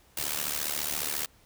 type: noise with amplitude modulation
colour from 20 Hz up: white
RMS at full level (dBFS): -28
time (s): 0.17-1.26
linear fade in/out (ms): 5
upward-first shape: sine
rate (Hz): 74.5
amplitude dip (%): 85
effects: pink hiss -61 dBFS RMS until 1.45 s

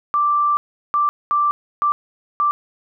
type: tone bursts at uneven times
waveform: sine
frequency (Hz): 1174.7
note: D6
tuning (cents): 0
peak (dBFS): -14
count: 5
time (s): 0.14-0.57 / 0.94-1.09 / 1.31-1.51 / 1.82-1.92 / 2.4-2.51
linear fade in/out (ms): 0
effects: none

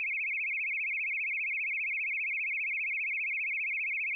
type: tone with vibrato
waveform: sine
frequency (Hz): 2349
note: D7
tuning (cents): 0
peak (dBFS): -30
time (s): 0-4.15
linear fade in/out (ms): 0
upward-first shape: sine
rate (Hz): 15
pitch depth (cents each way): 190
effects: none

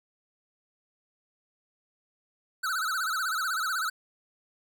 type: tone with vibrato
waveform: square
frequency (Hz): 1396.9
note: F6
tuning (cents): 0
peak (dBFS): -28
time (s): 2.63-3.9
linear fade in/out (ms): 10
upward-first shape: sine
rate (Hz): 16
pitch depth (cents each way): 170
effects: none

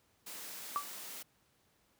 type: high-pass noise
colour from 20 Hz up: white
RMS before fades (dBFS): -46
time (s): 0.26-1.23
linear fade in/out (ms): 10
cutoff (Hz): 160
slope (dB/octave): 48
type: tone with exponential decay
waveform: sine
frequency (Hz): 1158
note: D6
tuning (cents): -25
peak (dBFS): -27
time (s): 0.76-0.88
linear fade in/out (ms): 0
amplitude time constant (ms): 25
effects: pink hiss -72 dBFS RMS until 1.99 s + high-pass 60 Hz 12 dB/octave

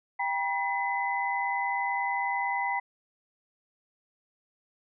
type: tone cluster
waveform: sine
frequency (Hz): 791 / 960 / 2016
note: G5 / B5 / B6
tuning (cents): +15 / -49 / +35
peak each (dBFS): -31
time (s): 0.19-2.8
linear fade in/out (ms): 10
effects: none

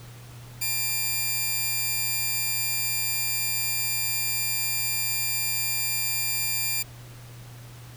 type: tone pair together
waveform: 5% pulse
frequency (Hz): 893.7 / 2386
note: A5 / D7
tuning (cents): +27 / +27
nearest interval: octave + perfect fourth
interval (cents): 1700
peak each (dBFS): -27 / -15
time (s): 0.61-6.83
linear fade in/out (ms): 10
effects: added 120 Hz sine -42 dBFS peak until 7.96 s + pink hiss -49 dBFS RMS until 7.96 s

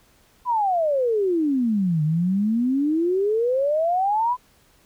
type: exponential two-way sweep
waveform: sine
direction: down then up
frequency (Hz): 1018 to 149.3 to 1018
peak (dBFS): -18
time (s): 0.45-4.37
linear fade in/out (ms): 50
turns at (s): 2.03
effects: pink hiss -58 dBFS RMS until 4.85 s

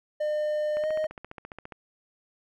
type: tone with pitch glide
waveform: triangle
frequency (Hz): 604 to 621.3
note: D5 to D#5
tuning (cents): +48 to -3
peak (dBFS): -23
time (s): 0.2-1.07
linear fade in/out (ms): 10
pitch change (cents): +49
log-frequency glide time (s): 0.81-0.87
type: click train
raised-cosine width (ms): 0.5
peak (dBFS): -25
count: 15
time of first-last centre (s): 0.77-1.722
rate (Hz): 14.7
effects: none

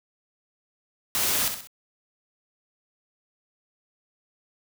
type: noise with echo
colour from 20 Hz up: white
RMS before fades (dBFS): -25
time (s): 1.15-1.48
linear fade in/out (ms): 0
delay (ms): 64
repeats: 3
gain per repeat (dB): -7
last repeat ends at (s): 1.672
effects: none

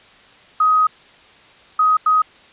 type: tone bursts at uneven times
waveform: sine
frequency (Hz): 1258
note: D#6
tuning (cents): +19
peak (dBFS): -11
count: 3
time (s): 0.6-0.87 / 1.79-1.97 / 2.06-2.22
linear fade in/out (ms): 5
effects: white hiss -47 dBFS RMS until 2.52 s + resampled to 8000 Hz

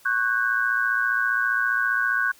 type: tone cluster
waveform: sine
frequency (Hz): 1104 / 1493 / 1608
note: C#6 / F#6 / G6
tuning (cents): -7 / +15 / +44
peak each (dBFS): -29 / -22 / -25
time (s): 0.05-2.32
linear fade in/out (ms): 10
effects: white hiss -54 dBFS RMS until 2.39 s

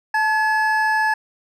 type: tone pair together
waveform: triangle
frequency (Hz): 873.4 / 1700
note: A5 / G#6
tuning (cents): -13 / +40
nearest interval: octave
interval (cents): 1153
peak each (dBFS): -17 / -17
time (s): 0.14-1.14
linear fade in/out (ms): 5
effects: none

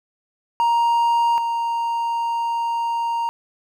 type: tone pair in turn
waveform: triangle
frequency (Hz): 936 / 931.1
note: A#5 / A#5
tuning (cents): +7 / -2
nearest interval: unison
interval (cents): 9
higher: first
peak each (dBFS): -13 / -18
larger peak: first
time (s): 0.6-1.38 / 1.38-3.29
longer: second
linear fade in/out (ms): 0
effects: none

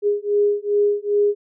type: beating tone pair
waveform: sine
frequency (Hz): 410 / 412.5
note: G#4 / G#4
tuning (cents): -22 / -12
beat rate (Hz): 2.5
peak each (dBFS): -19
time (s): 0.02-1.35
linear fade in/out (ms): 50
effects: none

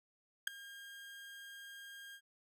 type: tone with ADSR envelope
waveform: 30% pulse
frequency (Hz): 1613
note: G6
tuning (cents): +49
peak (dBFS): -25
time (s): 0.47-2.21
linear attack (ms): 5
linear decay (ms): 4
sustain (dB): -22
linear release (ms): 67
effects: none

